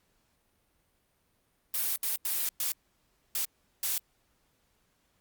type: noise bursts at uneven times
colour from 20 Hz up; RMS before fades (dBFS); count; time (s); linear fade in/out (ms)
blue; -30; 6; 1.74-1.96 / 2.03-2.16 / 2.25-2.49 / 2.6-2.72 / 3.35-3.45 / 3.83-3.98; 2
effects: pink hiss -72 dBFS RMS until 5.2 s + Opus 48 kbps